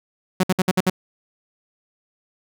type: tone bursts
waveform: sawtooth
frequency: 185 Hz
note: F#3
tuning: in tune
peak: -11 dBFS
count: 6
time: 0.4-0.899 s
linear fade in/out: 5 ms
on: 34 ms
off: 59 ms
effects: none